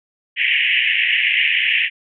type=band-pass noise; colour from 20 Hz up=white; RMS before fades=-17 dBFS; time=0.36-1.9 s; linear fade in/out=50 ms; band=1800 to 3000 Hz; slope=96 dB/octave; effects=none